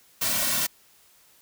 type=noise with comb filter; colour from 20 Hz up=white; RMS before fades=-25 dBFS; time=0.21-0.67 s; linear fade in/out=10 ms; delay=2.4 ms; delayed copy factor=-0.7; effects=white hiss -58 dBFS RMS until 1.41 s